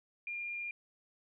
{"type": "tone", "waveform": "sine", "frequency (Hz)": 2405, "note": "D7", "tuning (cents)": 41, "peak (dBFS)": -37, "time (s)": [0.27, 0.71], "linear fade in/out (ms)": 2, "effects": []}